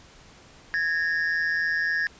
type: tone pair together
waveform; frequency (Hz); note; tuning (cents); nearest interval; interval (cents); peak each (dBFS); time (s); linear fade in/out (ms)
triangle; 1661.2 / 1824.9; G#6 / A#6; 0 / -37; major second; 163; -23 / -25; 0.74-2.07; 0
effects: pink hiss -51 dBFS RMS until 2.19 s + resampled to 16000 Hz

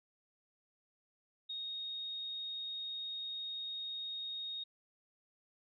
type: tone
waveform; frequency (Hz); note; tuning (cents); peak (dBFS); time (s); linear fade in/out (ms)
sine; 3729; A#7; 0; -39; 1.49-4.64; 10
effects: none

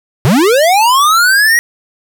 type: linear sweep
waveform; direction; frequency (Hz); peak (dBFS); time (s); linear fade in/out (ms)
square; up; 110 to 1919; -7; 0.25-1.59; 0
effects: none

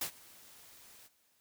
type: noise with ADSR envelope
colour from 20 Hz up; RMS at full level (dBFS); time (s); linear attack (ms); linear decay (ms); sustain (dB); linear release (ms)
white; -34; 0.01-1.09; 6; 89; -23; 32
effects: white hiss -72 dBFS RMS until 1.4 s

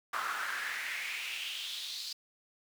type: noise with high-pass filter sweep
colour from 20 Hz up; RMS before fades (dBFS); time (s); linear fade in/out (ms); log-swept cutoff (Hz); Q
brown; -38; 0.13-2.13; 5; 1200 to 4500; 4.4
effects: none

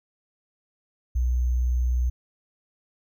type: tone with sample-and-hold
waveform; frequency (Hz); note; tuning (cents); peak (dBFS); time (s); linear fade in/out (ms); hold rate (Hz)
sine; 61.7; B1; -1; -20; 1.15-2.1; 10; 6300
effects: none

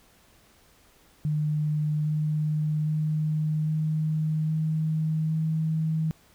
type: tone with pitch steps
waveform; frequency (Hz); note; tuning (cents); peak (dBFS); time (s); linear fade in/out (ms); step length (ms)
sine; 151.5 / 152.91 / 154.33 / 155.76 / 157.21 / 158.67; D#3 / D#3 / D#3 / D#3 / D#3 / D#3; -46 / -30 / -14 / +2 / +18 / +34; -23; 1.25-6.11; 0; 810
effects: pink hiss -59 dBFS RMS until 6.34 s

